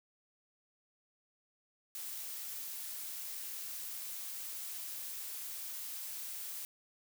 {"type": "noise", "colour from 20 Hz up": "blue", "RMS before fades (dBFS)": -43, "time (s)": [1.95, 6.65], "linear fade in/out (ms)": 0, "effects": []}